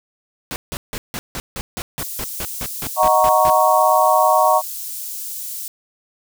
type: noise bursts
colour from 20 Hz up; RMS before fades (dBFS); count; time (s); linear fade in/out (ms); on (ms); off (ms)
pink; -27; 15; 0.51-3.5; 0; 50; 160
type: high-pass noise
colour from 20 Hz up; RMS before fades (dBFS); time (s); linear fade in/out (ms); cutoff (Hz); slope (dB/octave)
white; -29; 1.99-5.68; 2; 6800; 12
type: chord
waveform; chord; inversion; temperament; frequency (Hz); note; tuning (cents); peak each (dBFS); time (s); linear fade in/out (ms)
sine; D# minor seventh; none; equal; 622.3 / 740 / 932.3 / 1108.7; D#5 / F#5 / A#5 / C#6; 0 / 0 / 0 / 0; -17; 2.96-4.62; 50
effects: none